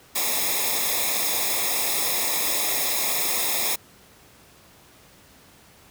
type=noise with comb filter; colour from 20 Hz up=white; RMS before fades=-24 dBFS; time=0.15-3.76 s; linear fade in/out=10 ms; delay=0.67 ms; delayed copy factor=-0.85; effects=pink hiss -52 dBFS RMS until 5.9 s + high-pass 60 Hz 12 dB/octave

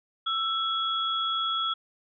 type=tone pair together; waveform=sine; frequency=1328 / 3346 Hz; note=E6 / G#7; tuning=+12 / +12 cents; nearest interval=octave + major third; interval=1600 cents; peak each=-28 dBFS; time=0.26-1.74 s; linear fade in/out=10 ms; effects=none

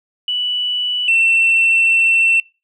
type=tone pair in turn; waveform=sine; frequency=2960 / 2693 Hz; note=F#7 / E7; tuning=0 / +36 cents; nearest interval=major second; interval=164 cents; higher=first; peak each=-16 / -9 dBFS; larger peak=second; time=0.28-1.08 / 1.08-2.4 s; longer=second; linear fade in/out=2 ms; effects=noise-tail reverb RT60 0.3 s tail -26 dB re dry + tanh soft clip ceiling -7 dBFS

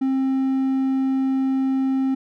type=tone with hard clipping; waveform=triangle; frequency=265.8 Hz; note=C4; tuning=27 cents sharp; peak=-19 dBFS; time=0.01-2.15 s; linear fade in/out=10 ms; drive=6 dB; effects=none

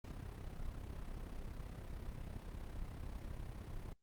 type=noise with amplitude modulation; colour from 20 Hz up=brown; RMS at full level=-44 dBFS; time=0.04-3.93 s; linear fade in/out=5 ms; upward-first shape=sine; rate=32.8 Hz; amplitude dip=55%; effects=noise-tail reverb RT60 0.1 s tail -17 dB re dry + Opus 48 kbps

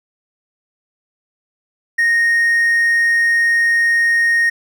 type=tone with hard clipping; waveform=triangle; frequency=1859 Hz; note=A#6; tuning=5 cents flat; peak=-12 dBFS; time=1.98-4.5 s; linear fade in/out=10 ms; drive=5 dB; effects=none

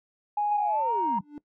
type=tone with pitch glide; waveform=sine; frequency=830.6 to 937.7 Hz; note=G#5 to A#5; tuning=0 to +10 cents; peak=-23 dBFS; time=0.37-1.19 s; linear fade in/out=5 ms; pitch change=+210 cents; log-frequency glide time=0.68-0.91 s
type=linear sweep; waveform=sine; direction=down; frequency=860 to 171.2 Hz; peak=-31 dBFS; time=0.51-1.21 s; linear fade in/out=5 ms
type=tone with exponential growth; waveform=triangle; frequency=294.2 Hz; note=D4; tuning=3 cents sharp; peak=-31 dBFS; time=1.16-1.38 s; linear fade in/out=1 ms; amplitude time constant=46 ms
effects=noise-tail reverb RT60 0.1 s tail -20 dB re dry + tanh soft clip ceiling -16 dBFS

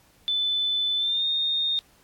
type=tone with pitch glide; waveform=sine; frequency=3509 to 3673 Hz; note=A7 to A#7; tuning=-5 to -26 cents; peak=-22 dBFS; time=0.28-1.79 s; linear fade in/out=0 ms; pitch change=+79 cents; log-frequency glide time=0.97-1.25 s; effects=pink hiss -59 dBFS RMS until 2.03 s + AAC 64 kbps

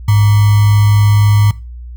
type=tone with sample-and-hold; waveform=sine; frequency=103.8 Hz; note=G#2; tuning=in tune; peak=-6 dBFS; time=0.08-1.51 s; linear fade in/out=5 ms; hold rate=1050 Hz; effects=noise-tail reverb RT60 0.3 s tail -20 dB re dry + added 60 Hz sine -26 dBFS peak until 1.96 s

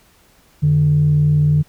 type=tone pair together; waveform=sine; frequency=88.8 / 149.34 Hz; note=F2 / D3; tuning=+29 / +29 cents; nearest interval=major sixth; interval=900 cents; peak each=-21 / -10 dBFS; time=0.62-1.63 s; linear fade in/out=20 ms; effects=tanh soft clip ceiling -6 dBFS + pink hiss -53 dBFS RMS until 1.68 s

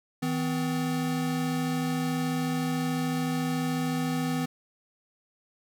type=tone pair together; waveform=square; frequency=160 / 253.8 Hz; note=D#3 / B3; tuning=+49 / +47 cents; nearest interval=minor sixth; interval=798 cents; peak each=-31 / -29 dBFS; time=0.22-4.46 s; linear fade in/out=10 ms; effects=none

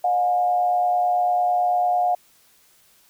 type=tone with frequency modulation; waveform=sine; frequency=718 Hz; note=F5; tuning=48 cents sharp; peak=-17 dBFS; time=0.04-2.15 s; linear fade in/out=5 ms; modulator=109 Hz; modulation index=0.47; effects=white hiss -57 dBFS RMS until 3.09 s

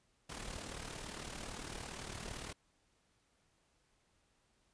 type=noise with amplitude modulation; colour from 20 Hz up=pink; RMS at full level=-43 dBFS; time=0.29-2.53 s; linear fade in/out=10 ms; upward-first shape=sine; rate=37.7 Hz; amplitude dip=60%; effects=pink hiss -75 dBFS RMS until 4.73 s + resampled to 22050 Hz

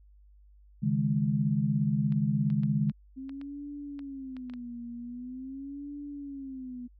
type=chord; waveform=sine; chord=C# suspended second; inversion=none; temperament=equal; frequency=138.59 / 155.56 / 207.7 Hz; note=C#3 / D#3 / G#3; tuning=0 / 0 / 0 cents; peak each=-29 / -29 / -28 dBFS; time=0.82-2.92 s; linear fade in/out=20 ms
type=clicks; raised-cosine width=0.3 ms; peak=-34 dBFS; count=10; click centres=2.123 / 2.502 / 2.634 / 2.897 / 3.294 / 3.414 / 3.992 / 4.367 / 4.498 / 4.537 s
type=tone with vibrato; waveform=sine; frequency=261.6 Hz; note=C4; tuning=in tune; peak=-37 dBFS; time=3.16-6.88 s; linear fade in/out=20 ms; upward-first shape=sine; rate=0.44 Hz; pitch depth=170 cents each way
effects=added 50 Hz sine -54 dBFS peak until 6.99 s

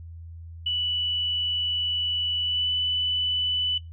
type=tone with pitch glide; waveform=sine; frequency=2960 to 2987 Hz; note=F#7 to F#7; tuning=0 to +16 cents; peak=-23 dBFS; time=0.66-3.78 s; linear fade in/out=5 ms; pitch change=+16 cents; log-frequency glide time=2.42-2.7 s; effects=noise-tail reverb RT60 0.2 s tail -18 dB re dry + added 83 Hz sine -38 dBFS peak until 3.92 s

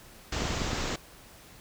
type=low-pass noise; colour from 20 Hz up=pink; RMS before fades=-32 dBFS; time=0.32-0.96 s; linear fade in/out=5 ms; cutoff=7600 Hz; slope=96 dB/octave
type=clicks; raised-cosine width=3 ms; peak=-19 dBFS; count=5; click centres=0.421 / 0.455 / 0.506 / 0.618 / 0.732 s
effects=pink hiss -52 dBFS RMS until 1.6 s

